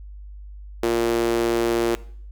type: tone with high-pass filter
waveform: sawtooth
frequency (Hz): 116.54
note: A#2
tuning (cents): 0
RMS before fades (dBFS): -21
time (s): 0.83-1.95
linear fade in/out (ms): 0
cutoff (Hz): 370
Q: 3.8
effects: noise-tail reverb RT60 0.6 s tail -20 dB re dry + added 50 Hz sine -36 dBFS peak until 2.31 s